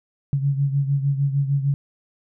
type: beating tone pair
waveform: sine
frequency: 138.59 / 145.19 Hz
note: C#3 / D3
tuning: 0 / -19 cents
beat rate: 6.6 Hz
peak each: -19 / -25 dBFS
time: 0.33-1.74 s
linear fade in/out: 0 ms
effects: none